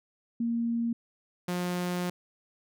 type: tone pair in turn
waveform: sine / sawtooth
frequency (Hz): 233.1 / 178.13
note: A#3 / F3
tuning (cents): 0 / +35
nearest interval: perfect fourth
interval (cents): 465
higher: first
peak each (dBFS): -26 / -25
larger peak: second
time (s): 0.4-0.93 / 1.48-2.1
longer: second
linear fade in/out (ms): 5
effects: none